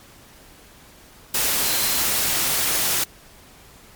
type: tone in noise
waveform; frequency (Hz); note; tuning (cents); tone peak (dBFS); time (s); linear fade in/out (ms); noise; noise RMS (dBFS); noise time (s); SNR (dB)
sine; 4100; C8; -36; -30; 1.64-2.02; 5; white; -21; 1.34-3.04; -12
effects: pink hiss -48 dBFS RMS until 3.95 s + MP3 96 kbps